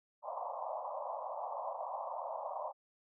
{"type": "band-pass noise", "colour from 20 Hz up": "pink", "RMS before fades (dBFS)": -41, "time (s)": [0.22, 2.73], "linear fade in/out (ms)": 50, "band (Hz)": [550, 1100], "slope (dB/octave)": 96, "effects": []}